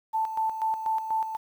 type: tone with tremolo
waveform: sine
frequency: 883 Hz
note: A5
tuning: 6 cents sharp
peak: -23 dBFS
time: 0.13-1.37 s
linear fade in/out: 20 ms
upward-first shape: square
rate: 4.1 Hz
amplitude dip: 60%
effects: 9-bit